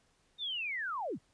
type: linear sweep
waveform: sine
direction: down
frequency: 3700 to 77.5 Hz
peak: -34 dBFS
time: 0.38-1.19 s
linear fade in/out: 50 ms
effects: pink hiss -71 dBFS RMS until 1.33 s + resampled to 22050 Hz